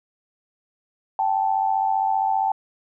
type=tone pair together; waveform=sine; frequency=777.8 / 873 Hz; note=G5 / A5; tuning=-14 / -14 cents; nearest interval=major second; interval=200 cents; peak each=-21 / -22 dBFS; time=1.19-2.52 s; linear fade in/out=2 ms; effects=none